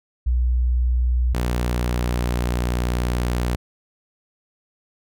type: tone pair in turn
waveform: sine / sawtooth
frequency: 61.2 / 60.46 Hz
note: B1 / B1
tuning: -15 / -36 cents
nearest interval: unison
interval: 21 cents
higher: first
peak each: -16 dBFS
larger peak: neither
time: 0.26-1.34 / 1.34-3.56 s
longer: second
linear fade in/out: 10 ms
effects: none